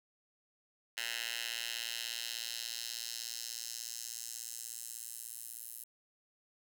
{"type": "tone with high-pass filter sweep", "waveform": "10% pulse", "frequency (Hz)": 116.54, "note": "A#2", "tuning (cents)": 0, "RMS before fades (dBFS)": -42, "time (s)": [0.97, 5.84], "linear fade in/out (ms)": 5, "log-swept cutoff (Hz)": [2300, 11000], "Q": 1.5, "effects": []}